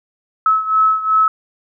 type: beating tone pair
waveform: sine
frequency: 1294 / 1296.7 Hz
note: E6 / E6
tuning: -32 / -29 cents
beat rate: 2.7 Hz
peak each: -13 / -17 dBFS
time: 0.46-1.28 s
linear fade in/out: 2 ms
effects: none